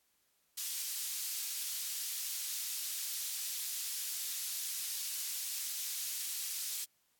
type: high-pass noise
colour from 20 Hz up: pink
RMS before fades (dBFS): -39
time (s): 0.57-6.85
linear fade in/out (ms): 10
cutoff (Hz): 4900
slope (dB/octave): 12
effects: white hiss -75 dBFS RMS until 7.19 s + AAC 64 kbps